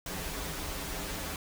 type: noise with comb filter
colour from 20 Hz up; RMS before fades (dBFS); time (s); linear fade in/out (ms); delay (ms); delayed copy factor
pink; -37; 0.06-1.36; 2; 8.5; -0.95
effects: none